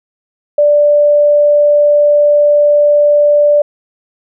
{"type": "tone", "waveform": "sine", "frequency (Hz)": 587.3, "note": "D5", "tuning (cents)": 0, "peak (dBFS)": -5, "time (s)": [0.58, 3.62], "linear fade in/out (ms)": 5, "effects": []}